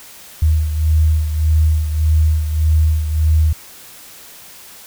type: beating tone pair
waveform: sine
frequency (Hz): 77.78 / 79.48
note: D#2 / D#2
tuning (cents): 0 / +37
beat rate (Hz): 1.7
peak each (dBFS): -12 / -19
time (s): 0.42-3.53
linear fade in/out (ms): 5
effects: white hiss -39 dBFS RMS until 4.86 s